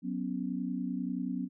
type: chord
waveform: sine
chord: F# suspended fourth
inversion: none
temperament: equal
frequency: 185 / 246.9 / 277.2 Hz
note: F#3 / B3 / C#4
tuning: 0 / 0 / 0 cents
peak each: -36 / -35 / -37 dBFS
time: 0.02-1.49 s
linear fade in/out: 50 ms
effects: none